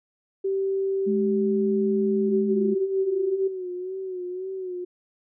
sine tone with pitch glide, 388 to 385.8 Hz, G4 to G4, -18 to -28 cents, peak -22 dBFS, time 0.44-3.48 s, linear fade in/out 10 ms, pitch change -10 cents, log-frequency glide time 1.16-2.99 s
sine tone, 210 Hz, G#3, 19 cents sharp, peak -23 dBFS, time 1.06-2.75 s, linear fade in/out 20 ms
sine tone with vibrato, 370 Hz, F#4, in tune, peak -29 dBFS, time 2.28-4.85 s, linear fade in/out 10 ms, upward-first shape sine, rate 1.9 Hz, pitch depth 60 cents each way
effects none

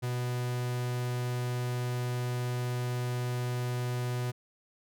45% pulse tone, 123.47 Hz, B2, in tune, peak -30 dBFS, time 0.02-4.32 s, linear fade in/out 20 ms, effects none

